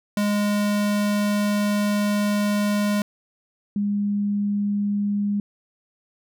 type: tone pair in turn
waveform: square / sine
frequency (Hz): 206.3 / 204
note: G#3 / G#3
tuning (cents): -11 / -31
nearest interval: unison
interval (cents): 20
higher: first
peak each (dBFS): -20 / -20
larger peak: neither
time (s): 0.17-3.02 / 3.76-5.4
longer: first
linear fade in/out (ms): 2
effects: none

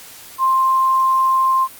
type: tone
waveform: sine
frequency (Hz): 1052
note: C6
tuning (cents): +9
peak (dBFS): -12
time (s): 0.38-1.68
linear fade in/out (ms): 50
effects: white hiss -39 dBFS RMS until 1.79 s + Opus 48 kbps

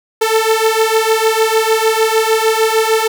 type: beating tone pair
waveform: sawtooth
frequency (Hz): 440 / 446.6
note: A4 / A4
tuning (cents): 0 / +26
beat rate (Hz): 6.6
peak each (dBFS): -10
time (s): 0.21-3.08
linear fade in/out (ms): 10
effects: none

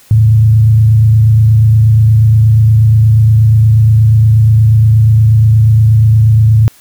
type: tone with frequency modulation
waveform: sine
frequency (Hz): 110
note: A2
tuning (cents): 0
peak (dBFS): -3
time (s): 0.11-6.68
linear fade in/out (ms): 0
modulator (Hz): 28.4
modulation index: 0.42
effects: white hiss -43 dBFS RMS until 6.8 s

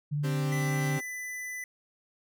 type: tone with vibrato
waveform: sine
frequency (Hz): 146.83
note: D3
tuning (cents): 0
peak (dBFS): -27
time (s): 0.11-0.99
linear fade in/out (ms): 20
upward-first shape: sine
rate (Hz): 18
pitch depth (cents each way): 28
type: chord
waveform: sawtooth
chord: C suspended second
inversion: none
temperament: equal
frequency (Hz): 261.6 / 293.7 / 392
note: C4 / D4 / G4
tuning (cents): 0 / 0 / 0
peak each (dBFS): -32 / -37 / -34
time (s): 0.23-1.01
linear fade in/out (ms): 20
type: tone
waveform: square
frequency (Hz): 1998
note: B6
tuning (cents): +20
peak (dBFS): -36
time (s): 0.52-1.64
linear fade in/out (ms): 2
effects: none

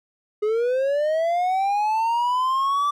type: linear sweep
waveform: triangle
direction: up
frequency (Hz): 414.1 to 1170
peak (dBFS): -17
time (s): 0.42-2.91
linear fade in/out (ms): 10
effects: none

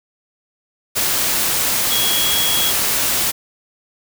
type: tone in noise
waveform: sine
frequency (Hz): 3322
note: G#7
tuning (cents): 0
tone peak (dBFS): -19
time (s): 1.9-2.72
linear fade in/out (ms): 20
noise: white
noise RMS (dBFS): -18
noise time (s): 0.95-3.32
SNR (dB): -4
effects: none

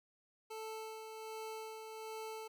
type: tone with tremolo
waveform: 25% pulse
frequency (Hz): 440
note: A4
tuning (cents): 0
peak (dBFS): -39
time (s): 0.5-2.48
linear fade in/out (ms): 10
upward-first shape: sine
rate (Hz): 1.3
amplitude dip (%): 40
effects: none

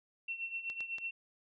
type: tone with tremolo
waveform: sine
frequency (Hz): 2711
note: E7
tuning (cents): +48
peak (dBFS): -34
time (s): 0.28-1.11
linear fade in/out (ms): 5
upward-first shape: triangle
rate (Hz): 8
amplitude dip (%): 80
type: clicks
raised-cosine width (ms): 0.2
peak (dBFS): -31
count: 3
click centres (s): 0.7 / 0.806 / 0.984
effects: none

